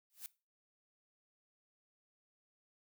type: noise with exponential growth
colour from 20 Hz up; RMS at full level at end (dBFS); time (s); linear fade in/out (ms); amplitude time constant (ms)
blue; -42; 0.1-0.26; 0; 34
effects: noise-tail reverb RT60 0.3 s tail -20 dB re dry